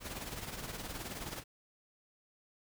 pink noise with tremolo, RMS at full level -40 dBFS, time 0-1.44 s, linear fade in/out 50 ms, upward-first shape triangle, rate 19 Hz, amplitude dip 65%, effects none

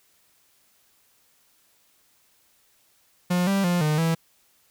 45% pulse tone with pitch steps, 178.1 / 196.4 / 176 / 152.4 / 164.1 Hz, F3 / G3 / F3 / D#3 / E3, +34 / +4 / +14 / -36 / -8 cents, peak -20 dBFS, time 3.3-4.15 s, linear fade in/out 10 ms, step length 170 ms, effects white hiss -63 dBFS RMS until 4.7 s

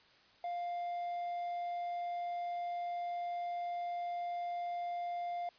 triangle tone, 700 Hz, F5, 4 cents sharp, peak -34 dBFS, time 0.44-5.49 s, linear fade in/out 2 ms, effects white hiss -64 dBFS RMS until 5.58 s + resampled to 11025 Hz

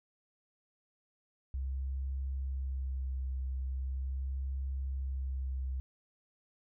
sine tone with vibrato, 66.1 Hz, C2, 18 cents sharp, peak -33 dBFS, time 1.54-5.8 s, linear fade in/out 0 ms, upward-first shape sine, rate 0.4 Hz, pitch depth 22 cents each way, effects none

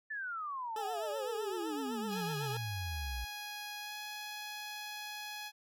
sine exponential sweep, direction down, 1778 to 57.2 Hz, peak -37 dBFS, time 0.1-3.25 s, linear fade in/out 10 ms
20% pulse tone with vibrato, 429.5 Hz, A4, 42 cents flat, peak -34 dBFS, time 0.76-2.57 s, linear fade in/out 2 ms, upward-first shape triangle, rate 7.9 Hz, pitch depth 97 cents each way
10% pulse tone with pitch glide, 830.6 to 838.3 Hz, G#5 to G#5, 0 to +16 cents, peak -33 dBFS, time 2.08-5.52 s, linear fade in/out 50 ms, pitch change +16 cents, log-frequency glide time 3.8-3.94 s
effects none

